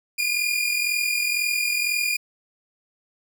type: tone pair together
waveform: sawtooth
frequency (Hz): 2400 / 2442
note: D7 / D#7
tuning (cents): +37 / -33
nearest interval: unison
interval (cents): 30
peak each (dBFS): -21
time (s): 0.18-2.17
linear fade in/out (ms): 10
effects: none